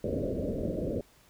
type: low-pass noise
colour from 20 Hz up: white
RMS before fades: -32 dBFS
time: 0.04-1.01 s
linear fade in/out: 2 ms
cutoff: 610 Hz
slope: 96 dB/octave
effects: pink hiss -61 dBFS RMS until 1.29 s